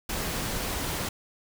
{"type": "noise", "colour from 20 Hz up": "pink", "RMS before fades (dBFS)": -31, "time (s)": [0.09, 1.09], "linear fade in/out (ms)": 5, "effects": []}